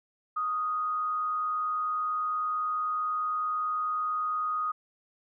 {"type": "tone with frequency modulation", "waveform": "sine", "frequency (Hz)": 1244.5, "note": "D#6", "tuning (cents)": 0, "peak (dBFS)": -27, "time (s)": [0.36, 4.72], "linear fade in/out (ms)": 10, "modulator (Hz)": 139, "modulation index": 0.23, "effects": []}